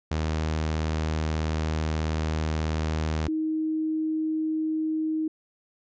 sawtooth / sine tone pair in turn, 78.4 / 314.4 Hz, D#2 / D#4, +14 / +18 cents, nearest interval 2 octaves, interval 2404 cents, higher second, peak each -21 / -24 dBFS, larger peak first, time 0.11-3.28 / 3.28-5.28 s, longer first, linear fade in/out 5 ms, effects resampled to 16000 Hz

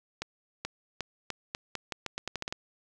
accelerating click train, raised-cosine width 0.2 ms, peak -16 dBFS, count 14, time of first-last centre 0.22-2.525 s, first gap 430 ms, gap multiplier 0.83, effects none

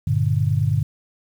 sine chord, G minor, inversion none, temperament just, 98 / 117.6 / 147 Hz, G2 / Bb2 / D3, 0 / +16 / +2 cents, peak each -21 dBFS, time 0.07-0.83 s, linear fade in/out 5 ms, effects 8-bit

